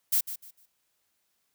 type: noise with echo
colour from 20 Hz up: violet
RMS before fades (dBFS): -24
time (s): 0.12-0.21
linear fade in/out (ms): 10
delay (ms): 150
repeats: 3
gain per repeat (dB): -12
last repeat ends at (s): 0.66
effects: white hiss -75 dBFS RMS until 1.54 s